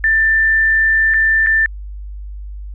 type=tone with dropouts; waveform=sine; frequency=1778 Hz; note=A6; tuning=18 cents sharp; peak=-10 dBFS; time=0.04-1.66 s; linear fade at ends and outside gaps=1 ms; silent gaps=1.138-1.142 / 1.463-1.469 s; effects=added 50 Hz sine -26 dBFS peak until 2.74 s